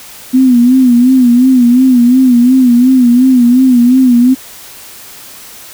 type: tone with vibrato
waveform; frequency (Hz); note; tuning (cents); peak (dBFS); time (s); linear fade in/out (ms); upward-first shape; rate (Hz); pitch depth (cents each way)
sine; 250; B3; +21; -3; 0.33-4.35; 20; sine; 2.8; 88
effects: white hiss -32 dBFS RMS until 5.73 s